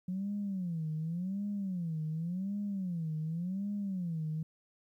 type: tone with vibrato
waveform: sine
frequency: 178.4 Hz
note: F3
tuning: 37 cents sharp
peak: -32 dBFS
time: 0.08-4.43 s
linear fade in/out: 5 ms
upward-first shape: sine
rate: 0.89 Hz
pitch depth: 240 cents each way
effects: tanh soft clip ceiling -28 dBFS + 12-bit